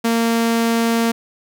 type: tone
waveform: sawtooth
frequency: 230.1 Hz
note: A#3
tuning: 22 cents flat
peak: -11 dBFS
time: 0.04-1.12 s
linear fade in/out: 10 ms
effects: none